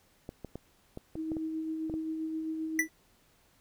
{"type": "clicks", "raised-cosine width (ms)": 2, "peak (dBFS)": -26, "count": 9, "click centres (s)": [0.291, 0.447, 0.556, 0.974, 1.155, 1.318, 1.368, 1.898, 1.94]}
{"type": "tone with tremolo", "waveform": "sine", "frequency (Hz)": 317.9, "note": "D#4", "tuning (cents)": 37, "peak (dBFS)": -31, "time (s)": [1.15, 2.88], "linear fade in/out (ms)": 50, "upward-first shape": "sine", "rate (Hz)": 7.6, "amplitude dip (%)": 30}
{"type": "tone with exponential decay", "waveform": "square", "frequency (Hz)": 1975.5, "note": "B6", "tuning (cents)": 0, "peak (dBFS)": -21, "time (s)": [2.79, 2.89], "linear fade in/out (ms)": 2, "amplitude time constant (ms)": 21}
{"effects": ["pink hiss -66 dBFS RMS until 3.6 s"]}